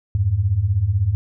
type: beating tone pair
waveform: sine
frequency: 86.6 / 102.6 Hz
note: F2 / G#2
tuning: -14 / -21 cents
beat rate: 16 Hz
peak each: -21 / -17 dBFS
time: 0.15-1.15 s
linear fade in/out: 0 ms
effects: none